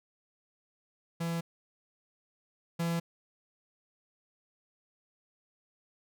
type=tone pair in turn; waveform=45% pulse; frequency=167.5 / 168.28 Hz; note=E3 / E3; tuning=+28 / +36 cents; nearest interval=unison; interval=8 cents; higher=second; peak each=-31 / -29 dBFS; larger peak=second; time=1.2-1.41 / 2.79-3 s; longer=neither; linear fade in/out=10 ms; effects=none